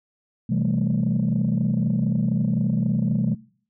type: chord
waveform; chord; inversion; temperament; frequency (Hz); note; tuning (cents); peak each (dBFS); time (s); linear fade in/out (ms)
sine; A minor seventh; first; equal with one note detuned; 128.12 / 164.81 / 196 / 220; C3 / E3 / G3 / A3; -36 / 0 / 0 / 0; -24; 0.49-3.35; 10
effects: noise-tail reverb RT60 0.5 s tail -22 dB re dry + tanh soft clip ceiling -14 dBFS